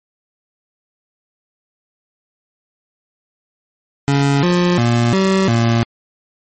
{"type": "tone with pitch steps", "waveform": "25% pulse", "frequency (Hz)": [140.3, 176.9, 118.5, 191.7, 116.1], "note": ["C#3", "F3", "A#2", "G3", "A#2"], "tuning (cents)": [21, 23, 29, -38, -7], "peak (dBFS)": -8, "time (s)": [4.08, 5.83], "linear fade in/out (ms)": 0, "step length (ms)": 350, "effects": ["low-pass 10000 Hz 12 dB/octave", "MP3 32 kbps"]}